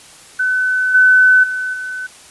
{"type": "tone with level steps", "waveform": "sine", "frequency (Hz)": 1510, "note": "F#6", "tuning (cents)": 35, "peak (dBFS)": [-13, -6, -18, -22], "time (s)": [0.39, 2.07], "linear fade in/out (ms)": 10, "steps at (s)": [0.94, 1.43, 1.73], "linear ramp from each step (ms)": 10, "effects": ["white hiss -41 dBFS RMS until 2.3 s", "resampled to 24000 Hz"]}